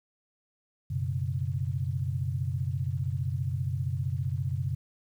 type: chord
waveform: sine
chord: F# suspended fourth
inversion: none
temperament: equal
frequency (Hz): 92.5 / 123.47 / 138.59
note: F#2 / B2 / C#3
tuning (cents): 0 / 0 / 0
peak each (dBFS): -32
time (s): 0.9-4.75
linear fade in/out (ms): 10
effects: 10-bit